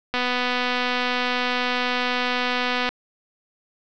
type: click train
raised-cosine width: 0.3 ms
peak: -8 dBFS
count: 683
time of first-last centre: 0.14-2.89 s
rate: 248 Hz
effects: resampled to 16000 Hz + 8-bit